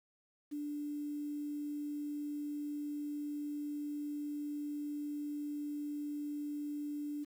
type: tone with quantisation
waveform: sine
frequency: 293.7 Hz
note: D4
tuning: in tune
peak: -37 dBFS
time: 0.51-7.25 s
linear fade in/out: 20 ms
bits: 10
effects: none